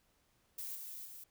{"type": "noise with level steps", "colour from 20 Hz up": "violet", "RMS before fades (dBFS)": [-43, -47, -51], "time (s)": [0.58, 1.24], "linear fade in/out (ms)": 5, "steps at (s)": [0.75, 1.05], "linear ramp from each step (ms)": 5, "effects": ["pink hiss -74 dBFS RMS until 1.3 s"]}